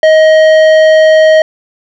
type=tone with tanh clipping; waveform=sine; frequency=629 Hz; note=D#5; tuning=19 cents sharp; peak=-4 dBFS; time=0.03-1.42 s; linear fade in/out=2 ms; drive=12 dB; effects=none